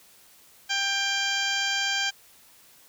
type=harmonic tone; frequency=792 Hz; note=G5; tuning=18 cents sharp; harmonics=1 / 2 / 3 / 4 / 5 / 6 / 7 / 8 / 9; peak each=-35 / -29 / -32 / -29 / -40 / -33 / -38 / -37 / -39 dBFS; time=0.69-2.11 s; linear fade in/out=20 ms; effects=white hiss -55 dBFS RMS until 2.88 s